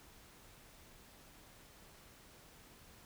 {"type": "silence", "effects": ["pink hiss -60 dBFS RMS until 3.05 s"]}